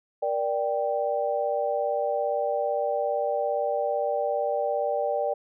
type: chord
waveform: sine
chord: G minor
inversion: first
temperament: just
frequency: 470.4 / 588 / 784 Hz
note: Bb4 / D5 / G5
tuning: +16 / +2 / 0 cents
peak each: -30 / -26 / -29 dBFS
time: 0.22-5.34 s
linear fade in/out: 10 ms
effects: none